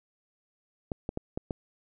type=clicks; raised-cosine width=2 ms; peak=-18 dBFS; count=5; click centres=0.918 / 1.091 / 1.174 / 1.375 / 1.508 s; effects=none